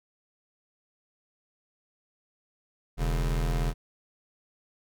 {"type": "tone pair together", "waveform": "square", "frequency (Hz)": [41.58, 141.7], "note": ["E1", "C#3"], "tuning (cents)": [16, 38], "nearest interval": "octave + major sixth", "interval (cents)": 2122, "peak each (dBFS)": [-26, -34], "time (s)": [2.97, 3.74], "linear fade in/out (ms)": 50, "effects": []}